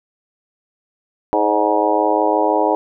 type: harmonic tone with a mistuned harmonic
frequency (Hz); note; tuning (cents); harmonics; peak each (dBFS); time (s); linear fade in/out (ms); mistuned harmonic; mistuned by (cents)
105.9; G#2; +34; 3 / 4 / 5 / 6 / 7 / 8 / 9; -21 / -21 / -21 / -21 / -21 / -21 / -21; 1.33-2.75; 0; 6; -50
effects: none